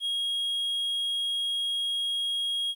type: tone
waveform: triangle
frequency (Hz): 3280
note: G#7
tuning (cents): -22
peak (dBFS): -25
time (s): 0-2.75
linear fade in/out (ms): 50
effects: 11-bit